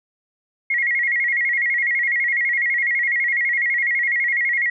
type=tone with vibrato; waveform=sine; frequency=2032 Hz; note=B6; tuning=49 cents sharp; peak=-17 dBFS; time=0.7-4.7 s; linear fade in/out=5 ms; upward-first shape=square; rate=12 Hz; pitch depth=96 cents each way; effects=none